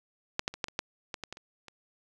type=clicks; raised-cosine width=0.2 ms; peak=-10 / -12 / -24 / -12 / -24 / -12 / -18 / -20 / -22 / -30 / -29 dBFS; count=11; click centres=0.394 / 0.479 / 0.54 / 0.642 / 0.684 / 0.791 / 1.142 / 1.237 / 1.326 / 1.371 / 1.683 s; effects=none